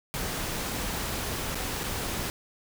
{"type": "noise with dropouts", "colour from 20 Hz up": "pink", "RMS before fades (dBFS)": -32, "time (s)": [0.14, 2.3], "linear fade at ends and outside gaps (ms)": 0, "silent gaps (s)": [[1.547, 1.554], [1.834, 1.838]], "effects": []}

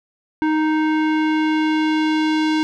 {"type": "tone with low-pass filter sweep", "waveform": "square", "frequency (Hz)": 311.1, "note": "D#4", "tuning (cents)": 0, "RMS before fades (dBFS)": -18, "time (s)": [0.42, 2.63], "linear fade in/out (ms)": 0, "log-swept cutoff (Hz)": [1700, 4200], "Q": 1.2, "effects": []}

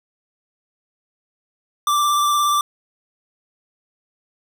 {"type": "tone with vibrato", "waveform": "square", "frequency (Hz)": 1174.7, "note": "D6", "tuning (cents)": 0, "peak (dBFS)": -16, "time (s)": [1.87, 2.61], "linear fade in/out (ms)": 2, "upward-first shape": "sine", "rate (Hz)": 17, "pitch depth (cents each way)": 17, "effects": []}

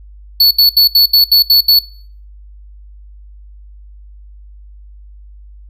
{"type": "tone bursts", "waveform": "square", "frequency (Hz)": 4433, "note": "C#8", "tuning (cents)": -1, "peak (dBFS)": -5, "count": 8, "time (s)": [0.4, 1.791], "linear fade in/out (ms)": 5, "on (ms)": 110, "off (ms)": 73, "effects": ["noise-tail reverb RT60 0.5 s tail -20 dB re dry", "added 50 Hz sine -34 dBFS peak until 5.69 s"]}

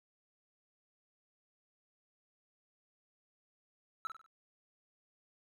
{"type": "tone with echo", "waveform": "triangle", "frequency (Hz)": 1318.5, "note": "E6", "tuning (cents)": 0, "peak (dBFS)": -33, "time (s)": [4.05, 4.07], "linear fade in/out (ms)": 0, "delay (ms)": 48, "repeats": 4, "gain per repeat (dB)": -7, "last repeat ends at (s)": 4.262, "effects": []}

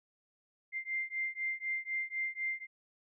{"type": "beating tone pair", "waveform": "sine", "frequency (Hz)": [2093, 2097], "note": ["C7", "C7"], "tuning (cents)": [0, 3], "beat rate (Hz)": 4, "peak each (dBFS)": [-37, -37], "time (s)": [0.72, 2.67], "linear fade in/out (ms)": 50, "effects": []}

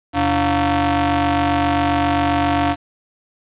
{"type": "ring-modulated tone", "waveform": "sawtooth", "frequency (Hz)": 207.9, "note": "G#3", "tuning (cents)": 2, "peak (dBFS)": -8, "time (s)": [0.13, 2.76], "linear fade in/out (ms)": 50, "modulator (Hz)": 496, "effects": ["resampled to 8000 Hz", "7-bit"]}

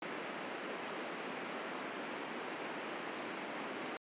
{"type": "band-pass noise", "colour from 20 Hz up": "pink", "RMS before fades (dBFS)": -43, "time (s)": [0.02, 3.97], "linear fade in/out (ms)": 2, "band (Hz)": [230, 2800], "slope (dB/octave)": 24, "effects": ["resampled to 8000 Hz"]}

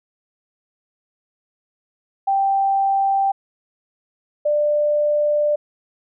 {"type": "tone pair in turn", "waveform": "sine", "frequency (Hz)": [784, 593.5], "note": ["G5", "D5"], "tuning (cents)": [0, 18], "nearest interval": "perfect fourth", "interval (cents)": 482, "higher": "first", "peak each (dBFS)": -15, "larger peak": "neither", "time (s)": [[2.27, 3.32], [4.45, 5.56]], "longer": "second", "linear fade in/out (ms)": 10, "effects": []}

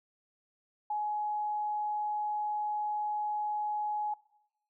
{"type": "tone", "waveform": "sine", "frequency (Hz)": 841, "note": "G#5", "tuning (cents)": 22, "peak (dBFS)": -30, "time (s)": [0.9, 4.14], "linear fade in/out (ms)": 5, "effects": ["noise-tail reverb RT60 0.9 s tail -21 dB re dry"]}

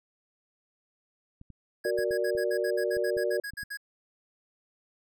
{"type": "clicks", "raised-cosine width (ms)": 5, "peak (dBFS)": -35, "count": 9, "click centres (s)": [1.414, 1.503, 1.989, 2.109, 2.351, 2.968, 3.168, 3.536, 3.632]}
{"type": "tone bursts", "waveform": "square", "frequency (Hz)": 1657, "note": "G#6", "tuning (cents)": -4, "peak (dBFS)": -35, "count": 15, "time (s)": [1.84, 3.773], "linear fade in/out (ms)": 10, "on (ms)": 71, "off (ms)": 62}
{"type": "chord", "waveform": "sine", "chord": "Gb augmented", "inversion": "none", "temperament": "equal", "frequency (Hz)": [370, 466.2, 587.3], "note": ["Gb4", "Bb4", "D5"], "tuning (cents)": [0, 0, 0], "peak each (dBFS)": -30, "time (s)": [1.85, 3.4], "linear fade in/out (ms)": 2}
{"effects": []}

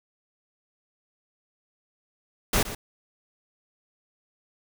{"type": "noise with echo", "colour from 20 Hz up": "pink", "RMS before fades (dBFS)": -22, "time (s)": [2.53, 2.63], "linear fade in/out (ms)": 5, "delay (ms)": 120, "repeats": 1, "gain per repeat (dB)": -13, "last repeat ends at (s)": 2.75, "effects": []}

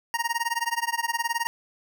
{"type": "tone with tremolo", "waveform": "25% pulse", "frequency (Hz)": 934, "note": "A#5", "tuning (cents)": 3, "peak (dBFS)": -18, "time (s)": [0.14, 1.47], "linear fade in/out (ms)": 0, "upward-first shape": "sine", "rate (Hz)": 19, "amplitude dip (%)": 95, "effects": []}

